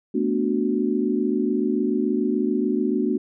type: chord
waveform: sine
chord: B minor seventh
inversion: third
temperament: equal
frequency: 220 / 246.9 / 293.7 / 370 Hz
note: A3 / B3 / D4 / F#4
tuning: 0 / 0 / 0 / 0 cents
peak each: -25 dBFS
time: 0.14-3.18 s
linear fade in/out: 10 ms
effects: none

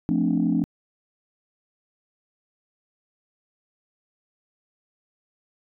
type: chord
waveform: sine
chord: D minor seventh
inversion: first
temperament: equal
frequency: 174.61 / 220 / 261.6 / 293.7 Hz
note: F3 / A3 / C4 / D4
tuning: 0 / 0 / 0 / 0 cents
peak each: -24 dBFS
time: 0.09-0.64 s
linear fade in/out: 0 ms
effects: tanh soft clip ceiling -12 dBFS

